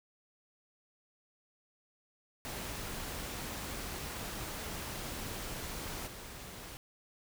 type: noise with level steps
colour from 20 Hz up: pink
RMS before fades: -41 / -47 dBFS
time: 2.45-6.77 s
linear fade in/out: 0 ms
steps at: 6.06 s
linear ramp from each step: 20 ms
effects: none